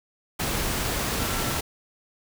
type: tone in noise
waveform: sine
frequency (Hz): 1351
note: E6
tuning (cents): +42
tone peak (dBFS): -37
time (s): 1.19-1.58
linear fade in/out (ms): 10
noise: pink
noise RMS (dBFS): -27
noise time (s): 0.39-1.61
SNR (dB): -13
effects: none